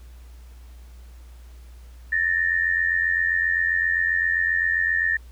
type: tone pair together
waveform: sine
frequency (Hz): 1760 / 1847.6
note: A6 / A#6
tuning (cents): 0 / -16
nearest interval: minor second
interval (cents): 84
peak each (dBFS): -22 / -22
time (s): 2.12-5.17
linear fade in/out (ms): 5
effects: added 60 Hz sine -41 dBFS peak until 5.31 s + pink hiss -57 dBFS RMS until 5.31 s